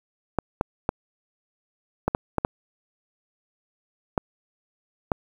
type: clicks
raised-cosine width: 1 ms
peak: -7 dBFS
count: 9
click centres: 0.387 / 0.611 / 0.891 / 2.08 / 2.149 / 2.383 / 2.449 / 4.178 / 5.118 s
effects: 7-bit